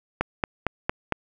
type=click train; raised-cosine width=0.5 ms; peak=-7 dBFS; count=5; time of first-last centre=0.21-1.123 s; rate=4.38 Hz; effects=none